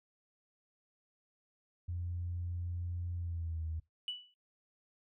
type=tone with pitch glide; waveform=sine; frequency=87.31 to 80.06 Hz; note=F2 to D#2; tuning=0 to +50 cents; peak=-35 dBFS; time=1.88-3.8 s; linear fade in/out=10 ms; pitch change=-150 cents; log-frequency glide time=3.16-3.64 s
type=tone with exponential decay; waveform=sine; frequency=2960 Hz; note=F#7; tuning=in tune; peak=-32 dBFS; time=4.08-4.34 s; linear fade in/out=1 ms; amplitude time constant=56 ms
effects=noise-tail reverb RT60 0.2 s tail -23 dB re dry + tanh soft clip ceiling -29 dBFS